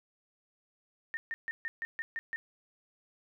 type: tone bursts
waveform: sine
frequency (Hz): 1824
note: A#6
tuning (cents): -38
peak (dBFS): -33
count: 8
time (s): 1.14-2.36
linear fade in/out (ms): 0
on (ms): 30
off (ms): 140
effects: none